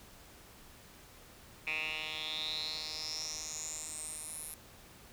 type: tone with band-pass filter sweep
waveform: 10% pulse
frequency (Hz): 155.56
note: D#3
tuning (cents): 0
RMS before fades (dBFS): -40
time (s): 1.67-4.54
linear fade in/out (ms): 2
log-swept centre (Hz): 2500 to 11000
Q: 7.8
effects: pink hiss -56 dBFS RMS until 5.12 s